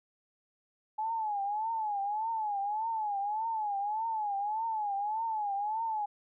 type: tone with vibrato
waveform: sine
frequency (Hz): 850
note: G#5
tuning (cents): +40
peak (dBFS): -30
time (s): 0.98-6.06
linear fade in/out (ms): 10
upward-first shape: triangle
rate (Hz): 1.7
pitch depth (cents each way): 140
effects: none